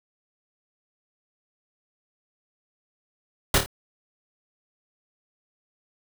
pink noise with echo, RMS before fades -18 dBFS, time 3.54-3.58 s, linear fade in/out 2 ms, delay 27 ms, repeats 3, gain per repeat -6 dB, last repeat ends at 3.661 s, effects none

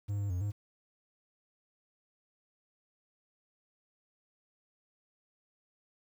triangle tone with pitch steps, 101.9 / 100.9 / 89.5 / 102.8 Hz, G#2 / G#2 / F2 / G#2, -32 / -49 / +43 / -17 cents, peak -29 dBFS, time 0.08-0.52 s, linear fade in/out 20 ms, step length 110 ms, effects 10-bit

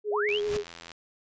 sine tone with vibrato, 415.3 Hz, G#4, in tune, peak -26 dBFS, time 0.04-0.64 s, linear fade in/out 50 ms, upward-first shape sine, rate 10 Hz, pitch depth 25 cents each way
sine linear sweep, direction up, 404.9 to 3416 Hz, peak -27 dBFS, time 0.1-0.41 s, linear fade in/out 50 ms
pink noise with exponential growth, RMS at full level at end -32 dBFS, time 0.29-0.57 s, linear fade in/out 2 ms, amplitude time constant 59 ms
click train, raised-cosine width 0.2 ms, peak -25 dBFS, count 54, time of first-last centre 0.29-0.917 s, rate 84.5 Hz
effects resampled to 16000 Hz

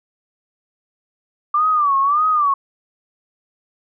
sine tone with vibrato, 1171 Hz, D6, 5 cents flat, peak -13 dBFS, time 1.54-2.54 s, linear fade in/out 5 ms, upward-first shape sine, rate 1.7 Hz, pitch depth 130 cents each way, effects none

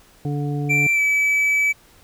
harmonic tone, 145 Hz, D3, 22 cents flat, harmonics 1 / 2 / 3 / 5, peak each -22 / -28 / -32 / -36 dBFS, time 0.25-0.87 s, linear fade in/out 2 ms
triangle tone with pitch glide, 2349 to 2297 Hz, D7 to D7, 0 to -39 cents, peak -14 dBFS, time 0.69-1.73 s, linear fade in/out 20 ms, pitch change -39 cents, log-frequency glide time 0.93-1.01 s
effects pink hiss -52 dBFS RMS until 2.03 s

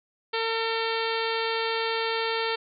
harmonic tone, 452.4 Hz, A4, 48 cents sharp, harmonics 1 / 2 / 3 / 4 / 5 / 6 / 7 / 8 / 9 / 10, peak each -29 / -32 / -34 / -35 / -36 / -37 / -37 / -38 / -39 / -39 dBFS, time 0.33-2.56 s, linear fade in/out 10 ms, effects none

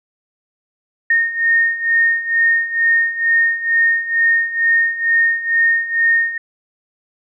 sine beating tone pair, 1839 / 1841.2 Hz, A#6 / A#6, -24 / -22 cents, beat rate 2.2 Hz, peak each -18 / -14 dBFS, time 1.1-6.38 s, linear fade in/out 5 ms, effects none

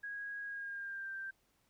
sine tone with pitch glide, 1648 to 1572.7 Hz, G#6 to G6, -14 to +5 cents, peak -40 dBFS, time 0.03-1.31 s, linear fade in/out 10 ms, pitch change -81 cents, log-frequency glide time 0.44-1.12 s, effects pink hiss -75 dBFS RMS until 1.69 s

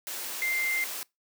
sine tone in noise, 2093 Hz, C7, in tune, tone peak -26 dBFS, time 0.42-0.84 s, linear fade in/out 0 ms, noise white, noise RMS -36 dBFS, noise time 0.07-1.03 s, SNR +7 dB, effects noise-tail reverb RT60 0.2 s tail -24 dB re dry + high-pass 300 Hz 12 dB/octave

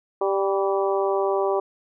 harmonic tone with a mistuned harmonic, 196 Hz, G3, in tune, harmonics 2 / 3 / 4 / 5 / 6, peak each -22 / -26 / -28 / -30 / -32 dBFS, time 0.21-1.6 s, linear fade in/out 5 ms, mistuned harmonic 6, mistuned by -32 cents, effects none

